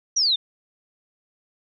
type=exponential sweep; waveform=sine; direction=down; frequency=6000 to 3518 Hz; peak=-17 dBFS; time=0.16-0.36 s; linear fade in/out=10 ms; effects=none